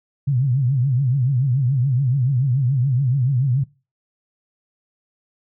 sine tone with vibrato, 130.81 Hz, C3, in tune, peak -15 dBFS, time 0.27-3.64 s, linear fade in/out 10 ms, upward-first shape triangle, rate 7 Hz, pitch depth 190 cents each way, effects noise-tail reverb RT60 0.3 s tail -21 dB re dry

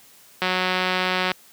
click train, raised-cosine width 0.3 ms, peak -6 dBFS, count 166, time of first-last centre 0.42-1.317 s, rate 184 Hz, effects white hiss -51 dBFS RMS until 1.52 s + high-pass 100 Hz 12 dB/octave

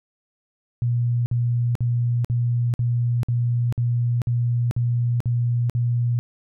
sine tone bursts, 120 Hz, B2, 49 cents flat, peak -18 dBFS, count 11, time 0.82-6.19 s, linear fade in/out 0 ms, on 440 ms, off 53 ms, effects none

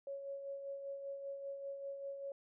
sine tone with tremolo, 554.4 Hz, C#5, in tune, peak -40 dBFS, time 0.07-2.32 s, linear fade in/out 2 ms, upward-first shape sine, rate 5.1 Hz, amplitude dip 45%, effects none

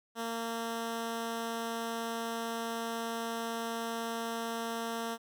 10% pulse tone, 229.5 Hz, A#3, 27 cents flat, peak -26 dBFS, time 0.15-5.18 s, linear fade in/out 50 ms, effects none

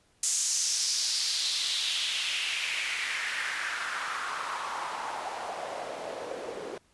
white noise with band-pass filter sweep, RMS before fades -32 dBFS, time 0.23-6.78 s, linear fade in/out 2 ms, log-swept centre 7100 to 420 Hz, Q 2.9, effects pink hiss -66 dBFS RMS until 6.93 s + resampled to 24000 Hz

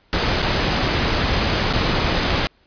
pink noise with dropouts, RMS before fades -19 dBFS, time 0.13-2.47 s, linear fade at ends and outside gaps 0 ms, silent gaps 0.42-0.426 / 1.728-1.735 s, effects pink hiss -58 dBFS RMS until 2.66 s + resampled to 11025 Hz

